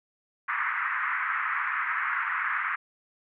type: band-pass noise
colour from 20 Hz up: pink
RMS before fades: -29 dBFS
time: 0.48-2.76 s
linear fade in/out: 10 ms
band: 1100 to 2100 Hz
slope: 48 dB/octave
effects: none